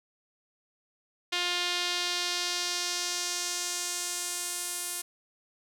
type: tone with band-pass filter sweep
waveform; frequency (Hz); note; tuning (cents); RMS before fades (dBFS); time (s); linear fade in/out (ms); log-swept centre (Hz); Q
sawtooth; 353.5; F4; +21; -32; 1.32-5.02; 10; 3400 to 10000; 1.6
effects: none